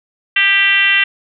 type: tone with frequency modulation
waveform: sine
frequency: 2349 Hz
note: D7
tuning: in tune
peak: -9 dBFS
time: 0.36-1.04 s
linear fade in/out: 5 ms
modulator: 383 Hz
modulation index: 1.9
effects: none